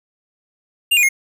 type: tone with pitch steps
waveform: square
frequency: 2796 / 2448 / 2144 Hz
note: F7 / D#7 / C7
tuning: +1 / -29 / +42 cents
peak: -12 dBFS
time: 0.91-1.09 s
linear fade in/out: 10 ms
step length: 60 ms
effects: none